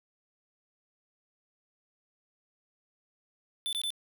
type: tone bursts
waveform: square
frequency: 3520 Hz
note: A7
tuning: in tune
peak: -31 dBFS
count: 3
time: 3.66-3.904 s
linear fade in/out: 0 ms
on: 68 ms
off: 20 ms
effects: none